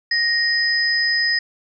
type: tone pair together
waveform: sine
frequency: 1868 / 5023 Hz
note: A#6 / D#8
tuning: +3 / +16 cents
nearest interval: octave + perfect fourth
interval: 1713 cents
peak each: -18 / -20 dBFS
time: 0.11-1.39 s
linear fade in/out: 5 ms
effects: none